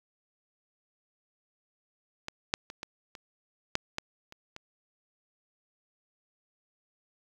clicks, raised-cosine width 0.2 ms, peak -18 / -8 / -24 / -20 / -27 / -9 / -14 / -29 / -25 dBFS, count 9, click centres 2.284 / 2.539 / 2.701 / 2.831 / 3.152 / 3.754 / 3.984 / 4.324 / 4.564 s, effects 8-bit

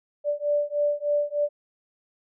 sine beating tone pair, 584 / 587.3 Hz, D5 / D5, -10 / 0 cents, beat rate 3.3 Hz, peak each -25 dBFS, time 0.24-1.49 s, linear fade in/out 50 ms, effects none

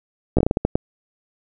slowing click train, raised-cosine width 2 ms, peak -3 dBFS, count 9, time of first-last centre 0.37-0.755 s, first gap 15 ms, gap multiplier 1.32, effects none

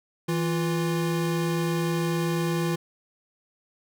square tone pair together, 164.2 / 347.9 Hz, E3 / F4, -6 / -7 cents, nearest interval octave + minor second, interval 1299 cents, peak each -26 / -29 dBFS, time 0.28-2.76 s, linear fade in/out 10 ms, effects none

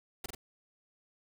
pink noise with echo, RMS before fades -37 dBFS, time 0.24-0.26 s, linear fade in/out 5 ms, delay 45 ms, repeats 2, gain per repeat -3 dB, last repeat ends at 0.35 s, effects none

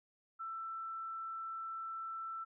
sine tone, 1332 Hz, E6, 18 cents sharp, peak -40 dBFS, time 0.39-2.45 s, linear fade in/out 20 ms, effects none

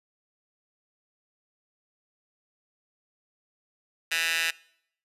15% pulse tone with high-pass filter, 164.81 Hz, E3, in tune, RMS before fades -27 dBFS, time 4.11-4.51 s, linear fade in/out 10 ms, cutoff 2200 Hz, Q 2.7, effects noise-tail reverb RT60 0.7 s tail -23 dB re dry + resampled to 32000 Hz

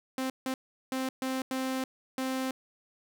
sawtooth tone bursts at uneven times, 261.6 Hz, C4, in tune, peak -26 dBFS, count 6, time 0.18-0.3 / 0.46-0.54 / 0.92-1.09 / 1.22-1.42 / 1.51-1.84 / 2.18-2.51 s, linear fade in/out 2 ms, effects none

